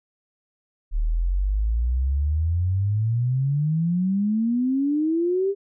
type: exponential sweep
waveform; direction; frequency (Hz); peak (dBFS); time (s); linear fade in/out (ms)
sine; up; 36.61 to 404.3; -19; 0.91-5.55; 50
effects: none